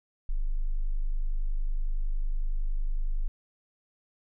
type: tone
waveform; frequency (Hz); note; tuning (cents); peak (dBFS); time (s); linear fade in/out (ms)
sine; 25.42; G#0; -36; -24; 0.29-3.28; 0
effects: none